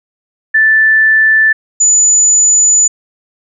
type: tone pair in turn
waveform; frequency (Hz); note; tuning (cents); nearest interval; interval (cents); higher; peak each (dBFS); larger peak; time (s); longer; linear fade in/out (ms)
sine; 1760 / 6975; A6 / A8; 0 / -16; 2 octaves; 2384; second; -5; neither; 0.54-1.53 / 1.8-2.88; second; 10
effects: none